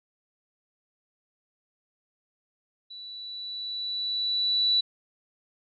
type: tone with level ramp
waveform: sine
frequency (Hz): 3951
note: B7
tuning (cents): 0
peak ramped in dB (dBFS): -40 to -19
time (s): 2.9-4.81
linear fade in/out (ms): 10
effects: none